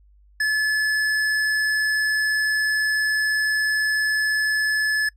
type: tone with hard clipping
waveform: triangle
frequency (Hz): 1723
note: A6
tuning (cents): -37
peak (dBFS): -20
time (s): 0.4-5.09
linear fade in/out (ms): 5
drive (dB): 14
effects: noise-tail reverb RT60 0.1 s tail -26 dB re dry + added 50 Hz sine -51 dBFS peak until 5.16 s